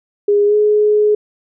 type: tone with pitch glide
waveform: sine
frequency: 410 to 421 Hz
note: G#4 to G#4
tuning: -22 to +24 cents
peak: -9 dBFS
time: 0.28-1.15 s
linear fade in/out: 5 ms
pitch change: +46 cents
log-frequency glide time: 0.46-0.55 s
effects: none